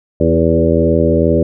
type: harmonic tone with a mistuned harmonic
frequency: 82.41 Hz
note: E2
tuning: in tune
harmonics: 1 / 2 / 3 / 4 / 5 / 6 / 7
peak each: -17 / -17 / -17 / -17 / -17 / -17 / -17 dBFS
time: 0.2-1.43 s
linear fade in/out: 5 ms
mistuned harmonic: 5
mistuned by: -16 cents
effects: none